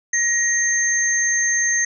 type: tone pair together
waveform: sine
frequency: 1887 / 6330 Hz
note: A#6 / G8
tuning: +21 / +16 cents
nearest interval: octave + major sixth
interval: 2095 cents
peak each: -19 dBFS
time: 0.13-1.85 s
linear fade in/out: 5 ms
effects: none